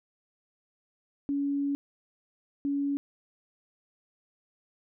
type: tone bursts at uneven times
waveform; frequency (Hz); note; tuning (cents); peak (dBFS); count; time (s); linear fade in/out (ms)
sine; 282.1; C#4; +30; -26; 2; 1.29-1.75 / 2.65-2.97; 0
effects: none